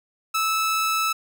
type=tone; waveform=sawtooth; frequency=1309 Hz; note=E6; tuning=13 cents flat; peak=-17 dBFS; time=0.34-1.13 s; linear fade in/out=10 ms; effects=none